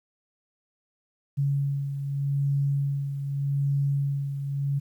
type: beating tone pair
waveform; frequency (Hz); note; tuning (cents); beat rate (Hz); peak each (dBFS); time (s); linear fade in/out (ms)
sine; 140.1 / 140.93; C#3 / C#3; +19 / +29; 0.83; -24 / -32; 1.37-4.8; 20
effects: 10-bit